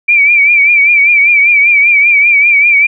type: tone with vibrato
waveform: sine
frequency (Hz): 2330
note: D7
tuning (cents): -14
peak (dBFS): -4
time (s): 0.08-2.87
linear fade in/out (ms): 10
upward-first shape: triangle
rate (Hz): 5.1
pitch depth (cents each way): 85
effects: none